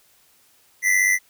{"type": "tone pair together", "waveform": "square", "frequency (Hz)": [1964.2, 2060], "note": ["B6", "C7"], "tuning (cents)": [-10, -28], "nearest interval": "minor second", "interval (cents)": 82, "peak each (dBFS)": [-19, -20], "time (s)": [0.82, 1.19], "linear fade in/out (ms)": 50, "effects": ["white hiss -58 dBFS RMS until 1.29 s"]}